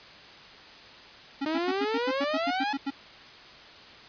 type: tone bursts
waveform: square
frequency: 275.9 Hz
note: C#4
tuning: 8 cents flat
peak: -28 dBFS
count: 12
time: 1.41-2.906 s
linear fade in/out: 10 ms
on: 44 ms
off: 88 ms
type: exponential sweep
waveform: sawtooth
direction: up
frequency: 304.3 to 861 Hz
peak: -23 dBFS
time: 1.46-2.73 s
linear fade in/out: 2 ms
effects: white hiss -48 dBFS RMS until 4.08 s + resampled to 11025 Hz